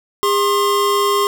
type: tone pair together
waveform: square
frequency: 405 / 1066 Hz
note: G#4 / C6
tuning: -43 / +32 cents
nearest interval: octave + perfect fourth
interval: 1675 cents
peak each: -17 dBFS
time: 0.23-1.27 s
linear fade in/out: 0 ms
effects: none